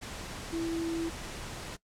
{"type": "tone in noise", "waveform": "sine", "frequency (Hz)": 331.2, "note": "E4", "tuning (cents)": 8, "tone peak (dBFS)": -30, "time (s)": [0.52, 1.1], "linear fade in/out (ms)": 20, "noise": "pink", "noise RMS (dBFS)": -41, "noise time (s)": [0.01, 1.77], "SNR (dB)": 8, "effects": ["noise-tail reverb RT60 0.1 s tail -20 dB re dry", "low-pass 9000 Hz 12 dB/octave"]}